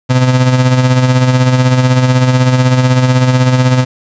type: tone with tremolo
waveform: 35% pulse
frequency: 127.5 Hz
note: C3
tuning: 44 cents flat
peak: -3 dBFS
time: 0.09-3.85 s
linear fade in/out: 20 ms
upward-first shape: sine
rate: 16 Hz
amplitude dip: 50%
effects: resampled to 16000 Hz + 7-bit